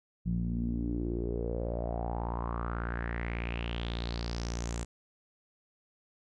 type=tone with low-pass filter sweep; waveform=sawtooth; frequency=58.2 Hz; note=A#1; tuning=2 cents flat; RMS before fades=-34 dBFS; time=0.25-4.85 s; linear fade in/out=20 ms; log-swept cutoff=170 to 7800 Hz; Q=5.4; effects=none